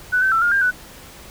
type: tone with pitch steps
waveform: sine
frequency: 1489 / 1539 / 1336 / 1418 / 1598 / 1487 Hz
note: F#6 / G6 / E6 / F6 / G6 / F#6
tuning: +11 / -32 / +23 / +26 / +33 / +8 cents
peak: -14 dBFS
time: 0.12-0.714 s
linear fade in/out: 20 ms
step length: 99 ms
effects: pink hiss -41 dBFS RMS until 1.3 s